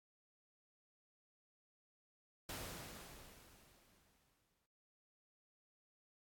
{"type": "noise with exponential decay", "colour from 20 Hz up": "pink", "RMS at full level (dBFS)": -45, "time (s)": [2.49, 4.66], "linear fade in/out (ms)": 2, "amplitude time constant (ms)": 470, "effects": ["AAC 64 kbps"]}